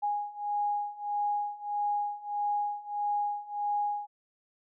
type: beating tone pair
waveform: sine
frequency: 824 / 825.6 Hz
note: G#5 / G#5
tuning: -14 / -10 cents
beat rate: 1.6 Hz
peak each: -33 / -31 dBFS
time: 0.02-4.07 s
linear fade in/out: 20 ms
effects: none